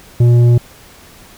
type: tone with tanh clipping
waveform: triangle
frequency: 120 Hz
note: B2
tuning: 49 cents flat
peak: -7 dBFS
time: 0.2-0.58 s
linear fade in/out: 5 ms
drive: 12 dB
effects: pink hiss -41 dBFS RMS until 1.37 s